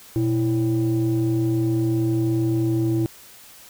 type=tone pair together; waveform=sine; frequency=120.85 / 329.6 Hz; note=B2 / E4; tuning=-37 / 0 cents; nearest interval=octave + perfect fourth; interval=1737 cents; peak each=-20 / -19 dBFS; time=0.16-3.06 s; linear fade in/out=0 ms; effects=tanh soft clip ceiling -14 dBFS + white hiss -46 dBFS RMS until 3.69 s